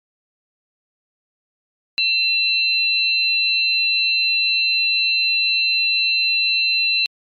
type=tone pair together; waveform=sine; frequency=2704 / 4051 Hz; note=E7 / B7; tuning=+43 / +43 cents; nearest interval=perfect fifth; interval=700 cents; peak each=-18 dBFS; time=1.98-7.06 s; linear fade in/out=0 ms; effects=MP3 96 kbps